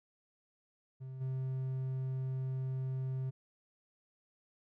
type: tone with level steps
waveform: triangle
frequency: 131.1 Hz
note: C3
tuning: 4 cents sharp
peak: -40 / -32 dBFS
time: 1-3.31 s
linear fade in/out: 20 ms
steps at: 1.2 s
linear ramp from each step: 20 ms
effects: none